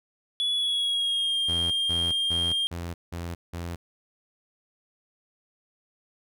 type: tone with pitch glide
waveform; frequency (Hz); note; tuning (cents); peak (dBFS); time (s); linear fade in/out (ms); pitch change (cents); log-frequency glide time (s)
triangle; 3400 to 3209; G#7 to G7; +40 to +40; -22; 0.4-2.67; 0; -100; 0.54-1.37
type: tone bursts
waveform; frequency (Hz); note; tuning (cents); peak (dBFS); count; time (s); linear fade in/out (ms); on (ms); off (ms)
sawtooth; 85.6; F2; -34; -28; 6; 1.48-3.76; 10; 230; 180
effects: none